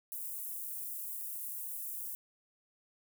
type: high-pass noise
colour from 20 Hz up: white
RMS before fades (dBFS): -41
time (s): 0.12-2.15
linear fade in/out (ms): 0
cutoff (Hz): 10000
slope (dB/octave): 24
effects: none